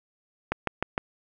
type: click train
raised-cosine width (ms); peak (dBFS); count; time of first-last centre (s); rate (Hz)
0.5; -10; 4; 0.52-0.979; 6.54
effects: none